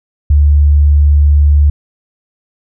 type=tone; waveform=sine; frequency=73 Hz; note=D2; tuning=10 cents flat; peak=-4 dBFS; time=0.3-1.7 s; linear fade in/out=5 ms; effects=none